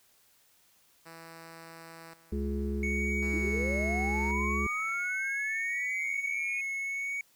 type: tone with tremolo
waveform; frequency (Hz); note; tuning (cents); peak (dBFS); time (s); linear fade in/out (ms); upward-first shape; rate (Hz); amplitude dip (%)
5% pulse; 164.5; E3; -3; -35; 1.05-5.09; 20; square; 0.46; 80
type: harmonic tone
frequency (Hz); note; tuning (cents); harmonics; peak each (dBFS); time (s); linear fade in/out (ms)
70; C#2; +18; 1 / 3 / 5 / 6; -32 / -34 / -39 / -39; 2.32-4.67; 5
type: tone with vibrato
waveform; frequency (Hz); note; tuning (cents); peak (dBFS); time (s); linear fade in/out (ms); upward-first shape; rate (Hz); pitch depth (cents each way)
triangle; 2217; C#7; 0; -30; 2.83-7.21; 2; sine; 0.72; 25
type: linear sweep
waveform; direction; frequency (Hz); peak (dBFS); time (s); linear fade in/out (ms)
sine; up; 297.7 to 2489; -34; 3.33-6.61; 5
effects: white hiss -65 dBFS RMS until 7.35 s